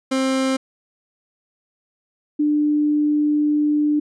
30% pulse / sine tone pair in turn, 264.3 / 297.7 Hz, C4 / D4, +18 / +24 cents, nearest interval major second, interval 206 cents, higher second, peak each -15 dBFS, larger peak neither, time 0.11-0.57 / 2.39-4 s, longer second, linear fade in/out 10 ms, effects resampled to 22050 Hz

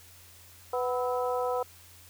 harmonic tone with a mistuned harmonic, 248.7 Hz, B3, 12 cents sharp, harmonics 2 / 3 / 4 / 5, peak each -29 / -33 / -35 / -37 dBFS, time 0.73-1.63 s, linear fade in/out 5 ms, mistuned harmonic 5, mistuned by +73 cents, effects added 88 Hz sine -57 dBFS peak until 2.09 s + white hiss -54 dBFS RMS until 2.09 s

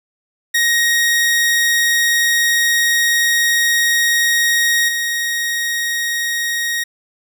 sawtooth tone with level steps, 1877 Hz, A#6, 11 cents sharp, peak -9 / -14 dBFS, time 0.54-6.84 s, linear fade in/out 10 ms, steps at 4.88 s, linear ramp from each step 10 ms, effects none

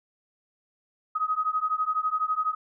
sine beating tone pair, 1254 / 1266 Hz, D#6 / D#6, +13 / +30 cents, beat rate 12 Hz, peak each -27 / -27 dBFS, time 1.15-2.55 s, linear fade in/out 10 ms, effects none

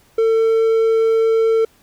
triangle tone, 449.2 Hz, A4, 36 cents sharp, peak -10 dBFS, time 0.18-1.65 s, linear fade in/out 5 ms, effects pink hiss -54 dBFS RMS until 1.82 s

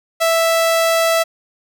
sawtooth tone, 659.3 Hz, E5, in tune, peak -9 dBFS, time 0.2-1.24 s, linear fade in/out 20 ms, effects none

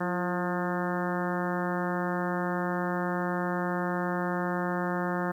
harmonic tone with a mistuned harmonic, 178.4 Hz, F3, 37 cents sharp, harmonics 1 / 2 / 3 / 4 / 5 / 6 / 7 / 8 / 9 / 10, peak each -31 / -34 / -36 / -37 / -38 / -39 / -39 / -40 / -41 / -41 dBFS, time 0-5.32 s, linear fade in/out 10 ms, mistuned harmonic 2, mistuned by -42 cents, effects 10-bit

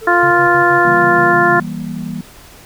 triangle tone with pitch glide, 443.7 to 483.9 Hz, A4 to B4, +14 to -35 cents, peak -24 dBFS, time 0.01-1.33 s, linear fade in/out 20 ms, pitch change +151 cents, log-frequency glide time 0.25-0.41 s
harmonic tone, 349.2 Hz, F4, in tune, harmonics 1 / 2 / 3 / 4 / 5, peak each -15 / -15 / -15 / -15 / -15 dBFS, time 0.07-1.6 s, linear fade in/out 5 ms
sine tone with tremolo, 138.59 Hz, C#3, in tune, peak -23 dBFS, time 0.23-1.62 s, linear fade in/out 0 ms, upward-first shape square, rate 6.3 Hz, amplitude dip 70%
sine chord, E diminished, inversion none, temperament equal with one note detuned, 164.81 / 196 / 237.2 Hz, E3 / G3 / Bb3, 0 / 0 / +30 cents, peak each -25 dBFS, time 0.85-2.21 s, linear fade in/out 2 ms
effects pink hiss -40 dBFS RMS until 2.65 s

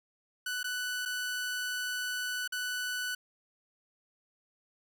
sawtooth tone with dropouts, 1489 Hz, F#6, 11 cents sharp, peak -29 dBFS, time 0.46-3.15 s, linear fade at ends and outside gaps 5 ms, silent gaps 0.631-0.642 / 1.053-1.057 / 2.477-2.522 s, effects none

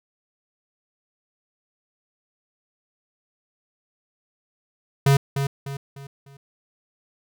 square tone with echo, 138.59 Hz, C#3, in tune, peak -14 dBFS, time 5.06-5.17 s, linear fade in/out 5 ms, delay 300 ms, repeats 4, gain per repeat -8 dB, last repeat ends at 6.37 s, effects none

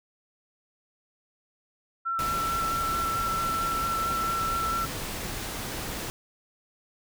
sine tone with vibrato, 1342 Hz, E6, 31 cents sharp, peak -26 dBFS, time 2.05-4.86 s, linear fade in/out 20 ms, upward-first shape square, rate 4.5 Hz, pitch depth 13 cents each way
pink noise, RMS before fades -34 dBFS, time 2.19-6.1 s, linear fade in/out 0 ms
effects none

